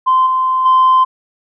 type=tone with level steps; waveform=sine; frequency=1036 Hz; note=C6; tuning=17 cents flat; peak=-7 / -11 / -5 dBFS; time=0.06-1.05 s; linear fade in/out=20 ms; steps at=0.26 / 0.65 s; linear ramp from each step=10 ms; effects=tanh soft clip ceiling -4 dBFS